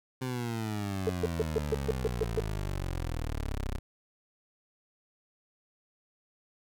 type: exponential sweep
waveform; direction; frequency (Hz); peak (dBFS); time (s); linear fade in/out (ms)
20% pulse; down; 130.81 to 31.33; -27; 0.21-3.79; 10
type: tone bursts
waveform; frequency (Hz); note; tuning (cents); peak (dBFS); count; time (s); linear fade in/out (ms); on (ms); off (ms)
sine; 440; A4; 0; -24; 9; 1.07-2.397; 0; 23; 140
effects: none